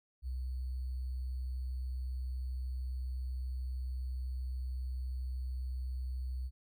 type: tone with sample-and-hold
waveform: sine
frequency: 63.7 Hz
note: C2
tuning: 46 cents flat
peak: -35 dBFS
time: 0.22-6.51 s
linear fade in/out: 50 ms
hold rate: 4410 Hz
effects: none